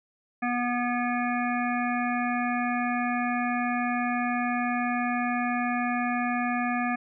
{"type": "harmonic tone", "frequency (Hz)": 243.5, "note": "B3", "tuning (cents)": -24, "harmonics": [1, 3, 5, 7, 9, 10], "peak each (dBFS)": [-28, -30, -34, -33, -38, -38], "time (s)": [0.42, 6.96], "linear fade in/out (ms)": 10, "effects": []}